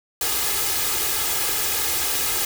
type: noise with comb filter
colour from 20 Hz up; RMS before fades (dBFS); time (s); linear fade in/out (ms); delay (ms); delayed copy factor
white; -23; 0.21-2.45; 2; 2.4; +0.65
effects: none